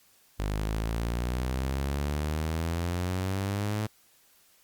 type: exponential sweep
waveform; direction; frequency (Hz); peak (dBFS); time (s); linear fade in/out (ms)
sawtooth; up; 49.84 to 108.2; -24; 0.39-3.87; 10
effects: white hiss -62 dBFS RMS until 4.63 s + Opus 48 kbps